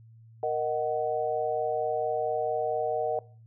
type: chord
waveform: sine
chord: D# minor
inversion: second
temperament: just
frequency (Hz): 466.7 / 622.3 / 746.7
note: A#4 / D#5 / F#5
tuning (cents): +2 / 0 / +16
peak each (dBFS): -30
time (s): 0.43-3.19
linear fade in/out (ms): 2
effects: noise-tail reverb RT60 0.4 s tail -21 dB re dry + added 113 Hz sine -50 dBFS peak until 3.46 s